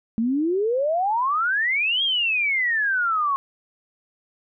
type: exponential two-way sweep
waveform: sine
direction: up then down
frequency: 217.3 to 3300 to 1080 Hz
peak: -19 dBFS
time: 0.18-3.36 s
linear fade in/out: 0 ms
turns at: 2.03 s
effects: none